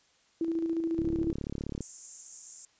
sine tone with tremolo, 329.6 Hz, E4, in tune, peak -26 dBFS, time 0.41-1.32 s, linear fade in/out 2 ms, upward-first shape square, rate 14 Hz, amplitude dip 40%
click train, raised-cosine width 3 ms, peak -22 dBFS, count 30, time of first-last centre 0.99-1.807 s, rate 35.5 Hz
white high-pass noise, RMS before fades -37 dBFS, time 1.81-2.65 s, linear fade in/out 0 ms, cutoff 6600 Hz, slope 48 dB/octave
effects white hiss -66 dBFS RMS until 2.79 s + resampled to 16000 Hz

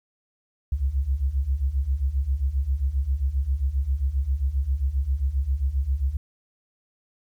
sine beating tone pair, 63.3 / 70.8 Hz, B1 / C#2, +43 / +37 cents, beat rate 7.5 Hz, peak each -26 / -23 dBFS, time 0.72-6.17 s, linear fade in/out 5 ms, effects 10-bit

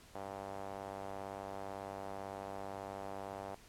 sawtooth tone with band-pass filter, 98 Hz, G2, in tune, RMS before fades -45 dBFS, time 0.15-3.55 s, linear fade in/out 0 ms, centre 730 Hz, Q 2.2, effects pink hiss -60 dBFS RMS until 3.68 s + low-pass 12000 Hz 12 dB/octave

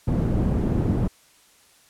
white low-pass noise, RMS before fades -22 dBFS, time 0.07-1.08 s, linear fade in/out 10 ms, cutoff 200 Hz, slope 12 dB/octave, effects white hiss -56 dBFS RMS until 1.89 s + low-pass 11000 Hz 12 dB/octave

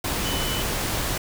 sine tone in noise, 2999 Hz, F#7, 23 cents sharp, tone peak -31 dBFS, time 0.25-0.62 s, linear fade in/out 5 ms, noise pink, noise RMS -26 dBFS, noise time 0.04-1.18 s, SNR -8 dB, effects none

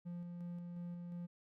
triangle tone with tremolo, 174.2 Hz, F3, 4 cents flat, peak -40 dBFS, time 0.05-1.27 s, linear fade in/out 20 ms, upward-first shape square, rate 2.8 Hz, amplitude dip 25%, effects none

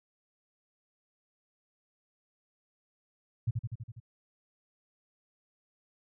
sine tone with echo, 115.2 Hz, A#2, 20 cents flat, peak -25 dBFS, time 3.47-3.51 s, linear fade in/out 10 ms, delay 82 ms, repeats 6, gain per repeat -3 dB, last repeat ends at 4.002 s, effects none

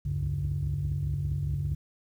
sine tone cluster, 65.6 / 70.4 / 80.5 / 97.9 / 142.9 Hz, C2 / C#2 / E2 / G2 / D3, +5 / +27 / -41 / -2 / -47 cents, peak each -36 / -36 / -36 / -32 / -29 dBFS, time 0.05-1.75 s, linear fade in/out 10 ms, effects tanh soft clip ceiling -21 dBFS + 10-bit

